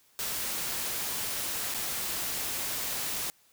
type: noise with dropouts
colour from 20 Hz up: white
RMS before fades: -33 dBFS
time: 0.19-3.3 s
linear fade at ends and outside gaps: 0 ms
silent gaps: 1.74-1.745 s
effects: white hiss -64 dBFS RMS until 3.52 s